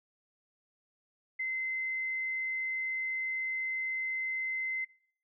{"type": "tone", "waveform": "sine", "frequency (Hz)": 2062, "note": "C7", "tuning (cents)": -26, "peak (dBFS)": -31, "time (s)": [1.39, 4.85], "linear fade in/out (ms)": 10, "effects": ["noise-tail reverb RT60 0.6 s tail -24 dB re dry"]}